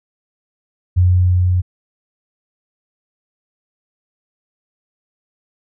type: tone with level ramp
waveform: sine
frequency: 90.3 Hz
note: F#2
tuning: 42 cents flat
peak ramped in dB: -8 to -12 dBFS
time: 0.96-1.62 s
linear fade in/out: 20 ms
effects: none